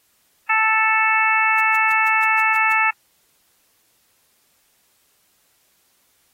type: harmonic tone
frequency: 440 Hz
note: A4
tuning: in tune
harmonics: 2 / 3 / 4 / 5 / 6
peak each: -21 / -21 / -21 / -21 / -21 dBFS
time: 0.49-2.91 s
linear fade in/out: 10 ms
type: noise bursts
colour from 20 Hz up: white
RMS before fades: -38 dBFS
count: 8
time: 1.58-2.728 s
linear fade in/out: 5 ms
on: 21 ms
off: 140 ms
effects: white hiss -62 dBFS RMS until 6.33 s + AAC 48 kbps